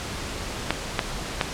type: clicks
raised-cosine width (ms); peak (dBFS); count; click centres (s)
0.3; -4; 3; 0.706 / 0.992 / 1.412
effects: pink hiss -32 dBFS RMS until 1.53 s + low-pass 8000 Hz 12 dB/octave